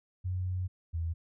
sine tone pair in turn, 91.7 / 82.85 Hz, F#2 / E2, -15 / +9 cents, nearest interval major second, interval 176 cents, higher first, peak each -30 / -30 dBFS, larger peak neither, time 0.24-0.68 / 0.93-1.14 s, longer first, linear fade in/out 20 ms, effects none

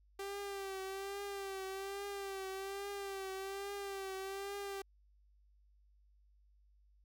sawtooth tone with vibrato, 392 Hz, G4, in tune, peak -37 dBFS, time 0.19-4.82 s, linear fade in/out 5 ms, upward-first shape triangle, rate 1.2 Hz, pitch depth 52 cents each way, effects added 50 Hz sine -65 dBFS peak until 7.04 s

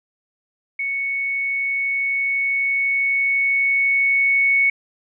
sine tone with level ramp, 2217 Hz, C#7, in tune, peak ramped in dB -21 to -13 dBFS, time 0.79-4.7 s, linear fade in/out 5 ms, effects none

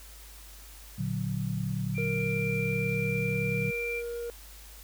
sine chord, Bb augmented, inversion none, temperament equal, 116.54 / 146.83 / 185 Hz, Bb2 / D3 / F#3, 0 / 0 / 0 cents, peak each -33 dBFS, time 0.98-3.71 s, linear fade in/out 10 ms
sine tone, 2363 Hz, D7, 10 cents sharp, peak -32 dBFS, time 1.94-4.03 s, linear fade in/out 50 ms
triangle tone with pitch glide, 466.2 to 472.4 Hz, A#4 to A#4, 0 to +23 cents, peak -31 dBFS, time 1.98-4.3 s, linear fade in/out 0 ms, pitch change +23 cents, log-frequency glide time 2.71-3.43 s
effects added 51 Hz sine -48 dBFS peak until 4.83 s + white hiss -51 dBFS RMS until 4.83 s

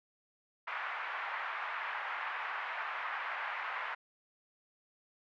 pink band-pass noise, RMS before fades -39 dBFS, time 0.67-3.95 s, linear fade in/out 10 ms, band 890 to 2200 Hz, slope 24 dB/octave, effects none

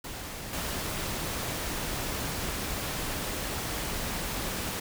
pink noise with level steps, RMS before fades -39 / -33 dBFS, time 0.04-4.8 s, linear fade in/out 5 ms, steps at 0.53 s, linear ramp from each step 2 ms, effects none

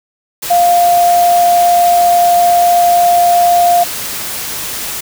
sine tone in noise, 700 Hz, F5, 4 cents sharp, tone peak -6 dBFS, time 0.5-3.84 s, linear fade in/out 10 ms, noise white, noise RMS -21 dBFS, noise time 0.42-5.01 s, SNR +12 dB, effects none

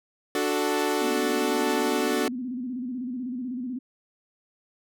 sawtooth chord, D major, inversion none, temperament equal, 293.7 / 370 / 440 Hz, D4 / F#4 / A4, 0 / 0 / 0 cents, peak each -24 dBFS, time 0.35-2.28 s, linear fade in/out 2 ms
sine tone with vibrato, 250 Hz, B3, 21 cents sharp, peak -29 dBFS, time 1.01-3.79 s, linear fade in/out 10 ms, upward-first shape square, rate 16 Hz, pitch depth 78 cents each way
effects none

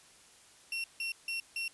35% pulse tone bursts, 2725 Hz, F7, 43 cents flat, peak -32 dBFS, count 4, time 0.72-1.68 s, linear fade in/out 2 ms, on 120 ms, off 160 ms, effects white hiss -59 dBFS RMS until 1.73 s + resampled to 24000 Hz

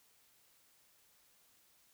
silence, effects white hiss -69 dBFS RMS until 1.93 s

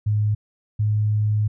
sine tone pair in turn, 105.5 / 106.06 Hz, G#2 / G#2, +28 / +37 cents, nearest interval unison, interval 9 cents, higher second, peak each -17 dBFS, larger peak neither, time 0.06-0.35 / 0.79-1.48 s, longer second, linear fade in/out 10 ms, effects none

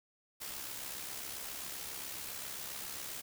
white noise with amplitude modulation, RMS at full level -41 dBFS, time 0.4-3.22 s, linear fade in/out 20 ms, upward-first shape sine, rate 67.4 Hz, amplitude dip 45%, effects none

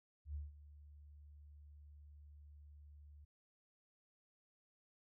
sine tone with ADSR envelope, 73.42 Hz, D2, in tune, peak -40 dBFS, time 0.25-3.25 s, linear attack 96 ms, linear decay 170 ms, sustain -16 dB, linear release 9 ms, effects none

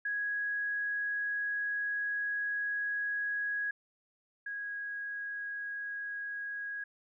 sine tone pair in turn, 1661.2 / 1650.7 Hz, G#6 / G#6, 0 / -11 cents, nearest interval unison, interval 11 cents, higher first, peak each -31 / -36 dBFS, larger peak first, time 0.05-3.71 / 4.46-6.84 s, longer first, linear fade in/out 5 ms, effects none

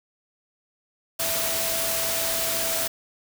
sine tone in noise, 660 Hz, E5, 2 cents sharp, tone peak -32 dBFS, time 1.19-2.88 s, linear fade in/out 10 ms, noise white, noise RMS -26 dBFS, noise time 1.19-2.88 s, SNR -9 dB, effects none

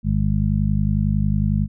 harmonic tone, 51 Hz, G#1, 31 cents flat, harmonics 1 / 2 / 3 / 4, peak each -22 / -22 / -22 / -22 dBFS, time 0.03-1.68 s, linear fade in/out 50 ms, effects none

